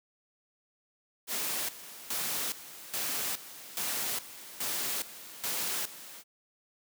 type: noise with tremolo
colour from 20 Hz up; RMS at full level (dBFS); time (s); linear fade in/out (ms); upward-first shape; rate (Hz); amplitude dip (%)
white; -33; 1.27-6.24; 50; square; 1.2; 80
effects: high-pass 150 Hz 12 dB/octave